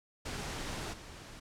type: noise with level steps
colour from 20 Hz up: pink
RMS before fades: -39 / -49 dBFS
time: 0.25-1.4 s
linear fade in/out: 10 ms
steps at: 0.92 s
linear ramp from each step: 20 ms
effects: low-pass 8000 Hz 12 dB/octave